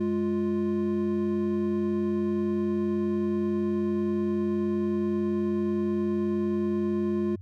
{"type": "tone pair together", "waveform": "triangle", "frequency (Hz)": [208, 349.8], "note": ["G#3", "F4"], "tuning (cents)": [3, 3], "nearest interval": "major sixth", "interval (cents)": 900, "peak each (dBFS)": -25, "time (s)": [0, 7.36], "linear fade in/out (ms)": 10, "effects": ["added 95 Hz sine -40 dBFS peak until 7.41 s"]}